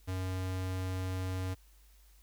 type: tone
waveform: square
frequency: 93 Hz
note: F#2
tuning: 9 cents sharp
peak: -34 dBFS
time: 0.07-1.55 s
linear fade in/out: 20 ms
effects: added 50 Hz sine -58 dBFS peak until 2.22 s + white hiss -67 dBFS RMS until 2.22 s